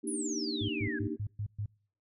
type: chord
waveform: sine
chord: Eb major seventh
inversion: second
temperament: equal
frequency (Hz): 233.1 / 293.7 / 311.1 / 392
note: Bb3 / D4 / Eb4 / G4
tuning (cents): 0 / 0 / 0 / 0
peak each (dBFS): -39 / -38 / -38 / -40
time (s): 0.03-1.17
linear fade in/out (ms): 20
type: exponential sweep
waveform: sine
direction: down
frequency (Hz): 10730 to 1588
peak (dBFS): -36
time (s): 0.07-0.99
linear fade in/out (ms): 5
type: tone bursts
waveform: sine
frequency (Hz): 103.83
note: G#2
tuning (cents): 0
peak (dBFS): -32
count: 6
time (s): 0.61-1.66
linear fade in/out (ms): 5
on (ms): 75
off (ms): 120
effects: noise-tail reverb RT60 0.5 s tail -26 dB re dry